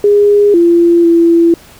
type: tone with pitch steps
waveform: sine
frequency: 410.3 / 341.7 / 336.5 Hz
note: G#4 / F4 / E4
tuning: -21 / -38 / +36 cents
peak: -4 dBFS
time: 0.04-1.54 s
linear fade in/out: 2 ms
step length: 500 ms
effects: pink hiss -39 dBFS RMS until 1.79 s